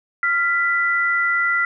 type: tone pair together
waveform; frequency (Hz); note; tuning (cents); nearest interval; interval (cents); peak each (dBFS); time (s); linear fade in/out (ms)
sine; 1388.8 / 1985; F6 / B6; -10 / +8; tritone; 618; -19; 0.23-1.65; 2
effects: none